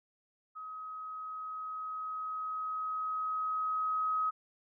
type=tone with level ramp; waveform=sine; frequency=1268 Hz; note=D#6; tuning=32 cents sharp; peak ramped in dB=-41 to -28 dBFS; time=0.55-4.31 s; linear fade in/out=20 ms; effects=none